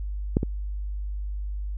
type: clicks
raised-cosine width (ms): 3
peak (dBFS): -7 / -13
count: 2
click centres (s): 0.369 / 0.431
effects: added 50 Hz sine -28 dBFS peak until 1.77 s